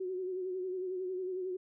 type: tone with vibrato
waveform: sine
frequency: 370 Hz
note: F#4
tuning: in tune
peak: -34 dBFS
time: 0-1.57 s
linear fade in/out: 10 ms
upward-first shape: sine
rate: 11 Hz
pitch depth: 46 cents each way
effects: none